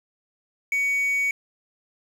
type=tone with quantisation; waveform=triangle; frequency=2250 Hz; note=C#7; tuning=25 cents sharp; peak=-19 dBFS; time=0.72-1.31 s; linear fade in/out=2 ms; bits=7; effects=none